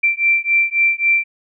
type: beating tone pair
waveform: sine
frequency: 2349 / 2352.7 Hz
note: D7 / D7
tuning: 0 / +2 cents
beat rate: 3.7 Hz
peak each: -16 dBFS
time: 0.03-1.24 s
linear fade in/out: 10 ms
effects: none